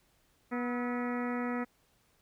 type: harmonic tone with a mistuned harmonic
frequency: 243.7 Hz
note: B3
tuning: 23 cents flat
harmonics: 1 / 2 / 3 / 4 / 5 / 6 / 7 / 8 / 9 / 10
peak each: -33 / -39 / -43 / -45 / -42 / -50 / -48 / -44 / -50 / -55 dBFS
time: 0.51-1.65 s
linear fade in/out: 20 ms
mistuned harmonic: 5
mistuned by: +87 cents
effects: pink hiss -70 dBFS RMS until 2.21 s